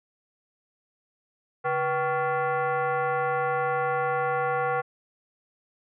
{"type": "tone with frequency modulation", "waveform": "sine", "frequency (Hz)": 141, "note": "C#3", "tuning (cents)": 30, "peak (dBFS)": -23, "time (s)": [1.64, 4.82], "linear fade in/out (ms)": 20, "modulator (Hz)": 629, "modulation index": 2.1, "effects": []}